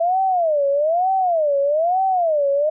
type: tone with vibrato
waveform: sine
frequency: 654 Hz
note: E5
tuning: 14 cents flat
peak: -15 dBFS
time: 0-2.7 s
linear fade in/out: 10 ms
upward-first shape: sine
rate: 1.1 Hz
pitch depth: 280 cents each way
effects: none